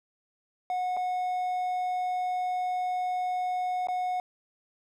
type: tone with dropouts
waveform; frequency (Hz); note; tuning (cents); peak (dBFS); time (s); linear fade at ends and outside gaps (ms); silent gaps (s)
triangle; 730; F#5; -24; -25; 0.7-4.2; 1; 0.967-0.971 / 3.871-3.885
effects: none